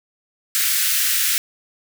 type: high-pass noise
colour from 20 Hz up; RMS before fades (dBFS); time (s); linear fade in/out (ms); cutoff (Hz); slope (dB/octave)
white; -19; 0.55-1.38; 0; 1400; 48
effects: none